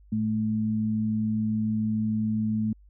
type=tone pair together; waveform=sine; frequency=110 / 217 Hz; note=A2 / A3; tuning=0 / -24 cents; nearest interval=octave; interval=1176 cents; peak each=-31 / -24 dBFS; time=0.12-2.73 s; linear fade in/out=5 ms; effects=added 50 Hz sine -51 dBFS peak until 2.89 s